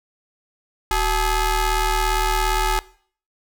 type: ring-modulated tone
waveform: sawtooth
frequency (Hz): 415.3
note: G#4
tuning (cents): 0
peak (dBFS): -11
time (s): 0.91-2.79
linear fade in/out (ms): 0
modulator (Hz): 454
effects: noise-tail reverb RT60 0.5 s tail -19 dB re dry